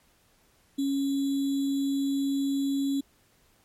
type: tone with sample-and-hold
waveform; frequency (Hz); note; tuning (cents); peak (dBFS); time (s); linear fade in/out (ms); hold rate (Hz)
sine; 276.4; C#4; -5; -24; 0.78-3.01; 10; 3675
effects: pink hiss -64 dBFS RMS until 3.64 s + MP3 64 kbps